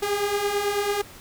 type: beating tone pair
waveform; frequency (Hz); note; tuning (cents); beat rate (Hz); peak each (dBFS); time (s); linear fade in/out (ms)
sawtooth; 400.8 / 409.9; G4 / G#4; +38 / -23; 9.1; -25 / -20; 0.02-1.02; 10
effects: pink hiss -45 dBFS RMS until 1.2 s

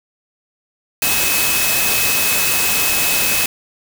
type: tone in noise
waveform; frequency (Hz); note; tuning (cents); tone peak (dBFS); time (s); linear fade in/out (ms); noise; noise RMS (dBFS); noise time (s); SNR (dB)
sine; 2569; E7; -45; -21; 1.02-3.46; 2; white; -17; 1.02-3.46; -7
effects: none

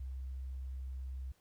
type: tone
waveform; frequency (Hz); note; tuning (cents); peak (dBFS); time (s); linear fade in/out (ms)
sine; 65.41; C2; 0; -38; 0-1.32; 5
effects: tanh soft clip ceiling -35 dBFS + pink hiss -72 dBFS RMS until 1.4 s

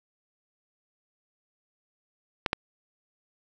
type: clicks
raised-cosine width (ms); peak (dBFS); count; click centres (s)
0.3; -8; 2; 2.462 / 2.531
effects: none

